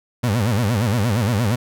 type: tone with vibrato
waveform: 30% pulse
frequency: 110.2 Hz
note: A2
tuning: 3 cents sharp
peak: -14 dBFS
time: 0.23-1.56 s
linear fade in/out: 10 ms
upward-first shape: sine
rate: 8.6 Hz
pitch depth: 220 cents each way
effects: none